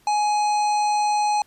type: harmonic tone with a mistuned harmonic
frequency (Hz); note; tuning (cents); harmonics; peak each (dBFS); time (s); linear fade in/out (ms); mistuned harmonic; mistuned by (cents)
837; G#5; +13; 1 / 3 / 5 / 7 / 9 / 10; -18 / -34 / -34 / -36 / -43 / -42; 0.07-1.42; 2; 7; +28
effects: pink hiss -58 dBFS RMS until 1.46 s + resampled to 32000 Hz